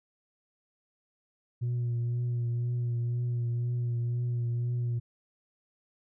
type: tone with vibrato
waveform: sine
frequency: 120.1 Hz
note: B2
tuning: 48 cents flat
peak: -25 dBFS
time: 1.61-5 s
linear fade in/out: 20 ms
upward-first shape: triangle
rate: 2 Hz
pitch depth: 29 cents each way
effects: tanh soft clip ceiling -26 dBFS